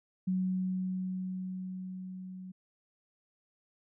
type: tone with level ramp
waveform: sine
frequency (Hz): 185.6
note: F#3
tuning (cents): +6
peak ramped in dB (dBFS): -27 to -42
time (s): 0.27-2.52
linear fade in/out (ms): 10
effects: none